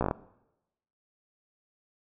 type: slowing click train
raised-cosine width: 1 ms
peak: -13 dBFS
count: 6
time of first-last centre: 0.01-0.111 s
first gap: 15 ms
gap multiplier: 1.15
effects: noise-tail reverb RT60 0.9 s tail -19 dB re dry